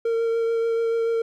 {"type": "tone with vibrato", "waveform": "triangle", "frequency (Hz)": 458.5, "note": "A#4", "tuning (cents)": -29, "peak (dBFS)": -18, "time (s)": [0.05, 1.22], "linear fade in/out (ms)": 5, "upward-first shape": "triangle", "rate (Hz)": 6.9, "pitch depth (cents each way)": 15, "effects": []}